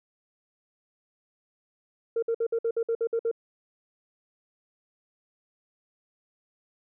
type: tone bursts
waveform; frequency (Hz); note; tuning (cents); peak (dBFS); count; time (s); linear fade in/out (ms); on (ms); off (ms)
sine; 459.8; A#4; -24; -22; 10; 2.16-3.314; 5; 65; 56
effects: tanh soft clip ceiling -20 dBFS